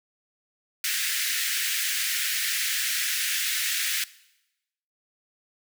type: high-pass noise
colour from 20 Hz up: pink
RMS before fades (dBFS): -27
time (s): 0.84-4.04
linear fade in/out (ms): 2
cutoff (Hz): 1600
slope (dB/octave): 48
effects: noise-tail reverb RT60 0.9 s tail -19 dB re dry